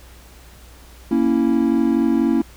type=chord; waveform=triangle; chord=A# diminished; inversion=none; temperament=equal; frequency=233.1 / 277.2 / 329.6 Hz; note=A#3 / C#4 / E4; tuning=0 / 0 / 0 cents; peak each=-17 dBFS; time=1.11-2.42 s; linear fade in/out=5 ms; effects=added 60 Hz sine -43 dBFS peak until 2.56 s + pink hiss -47 dBFS RMS until 2.56 s